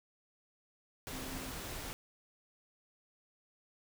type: tone in noise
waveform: sine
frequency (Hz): 261.6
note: C4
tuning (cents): 0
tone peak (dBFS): -47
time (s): 1.13-1.51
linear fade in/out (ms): 0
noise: pink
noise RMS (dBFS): -43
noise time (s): 1.07-1.93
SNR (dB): -7
effects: none